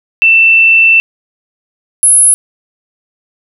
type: tone pair in turn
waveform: sine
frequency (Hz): 2672 / 10587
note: E7 / E9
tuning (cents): +23 / +6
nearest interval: 2 octaves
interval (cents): 2383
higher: second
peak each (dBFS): -3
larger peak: neither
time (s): 0.22-1 / 2.03-2.34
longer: first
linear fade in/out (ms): 0
effects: none